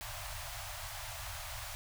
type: band-stop noise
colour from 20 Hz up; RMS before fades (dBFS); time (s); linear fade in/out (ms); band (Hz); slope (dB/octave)
pink; -43; 0.01-1.75; 0; 120 to 590; 96
effects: none